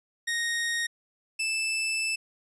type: tone pair in turn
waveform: sawtooth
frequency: 1864.7 / 2637 Hz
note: A#6 / E7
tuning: 0 / 0 cents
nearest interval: tritone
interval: 600 cents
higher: second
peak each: -23 / -23 dBFS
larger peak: neither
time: 0.27-0.87 / 1.39-2.16 s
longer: second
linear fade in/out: 10 ms
effects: resampled to 24000 Hz